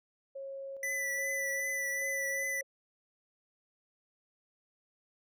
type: tone with tremolo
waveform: sine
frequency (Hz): 545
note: C#5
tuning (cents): -29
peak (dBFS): -39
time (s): 0.35-2.63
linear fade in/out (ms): 10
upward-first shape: square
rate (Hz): 1.2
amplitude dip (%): 40
type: tone with vibrato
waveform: square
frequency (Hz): 1984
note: B6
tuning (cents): +7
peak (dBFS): -33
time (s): 0.83-2.61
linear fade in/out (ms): 2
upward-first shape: triangle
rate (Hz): 2.6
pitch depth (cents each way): 30
effects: none